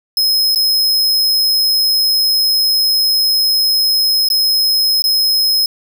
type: tone with dropouts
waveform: 45% pulse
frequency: 5130 Hz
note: E8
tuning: 48 cents flat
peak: -11 dBFS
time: 0.17-5.66 s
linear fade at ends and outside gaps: 2 ms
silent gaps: 0.549-0.558 / 4.287-4.301 / 5.021-5.04 s
effects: none